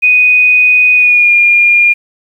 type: tone with pitch glide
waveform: sine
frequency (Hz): 2489 to 2413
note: D#7 to D7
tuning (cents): 0 to +46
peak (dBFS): -4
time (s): 0.02-1.94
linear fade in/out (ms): 20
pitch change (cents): -54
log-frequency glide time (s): 0.94-1.33
effects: 7-bit